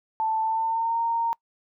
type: tone with pitch glide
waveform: sine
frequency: 883 to 923.7 Hz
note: A5 to A#5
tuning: +6 to -16 cents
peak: -22 dBFS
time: 0.2-1.33 s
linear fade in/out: 0 ms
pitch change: +78 cents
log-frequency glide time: 0.41-0.99 s
effects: noise-tail reverb RT60 0.1 s tail -25 dB re dry